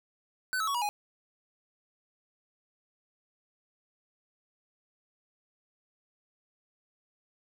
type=tone with pitch steps; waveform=square; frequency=1511 / 1300.3 / 1119 / 962.9 / 828.7 Hz; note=F#6 / E6 / C#6 / B5 / G#5; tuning=+36 / -24 / +16 / -44 / -4 cents; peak=-29 dBFS; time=0.53-0.89 s; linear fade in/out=0 ms; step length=72 ms; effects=none